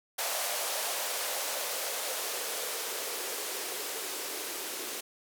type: noise with band-pass filter sweep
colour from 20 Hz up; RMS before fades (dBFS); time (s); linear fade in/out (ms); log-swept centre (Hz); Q
violet; -35; 0.18-5.01; 10; 640 to 350; 2.9
effects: none